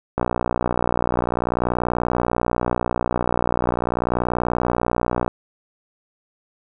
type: click train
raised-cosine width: 1 ms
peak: -6 dBFS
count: 309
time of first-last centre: 0.18-5.279 s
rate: 60.4 Hz
effects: none